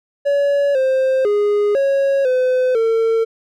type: tone with pitch steps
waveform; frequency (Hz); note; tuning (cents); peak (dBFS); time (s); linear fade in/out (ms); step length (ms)
triangle; 567 / 525 / 413.2 / 550 / 509 / 452.1; C#5 / C5 / G#4 / C#5 / C5 / A4; +39 / +6 / -9 / -14 / -48 / +47; -11; 0.25-3.25; 20; 500
effects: none